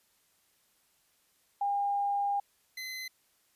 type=tone pair in turn; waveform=sine / 25% pulse; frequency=806 / 2042 Hz; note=G5 / C7; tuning=+48 / -43 cents; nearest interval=octave + major third; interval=1609 cents; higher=second; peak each=-27 / -34 dBFS; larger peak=first; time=1.61-2.4 / 2.77-3.08 s; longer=first; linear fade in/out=5 ms; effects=white hiss -70 dBFS RMS until 3.55 s + resampled to 32000 Hz